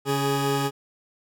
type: tone pair together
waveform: 20% pulse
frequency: 140.04 / 415.3 Hz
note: C#3 / G#4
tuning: +18 / 0 cents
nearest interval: octave + perfect fifth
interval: 1882 cents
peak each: -20 dBFS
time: 0.05-0.71 s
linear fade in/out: 50 ms
effects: none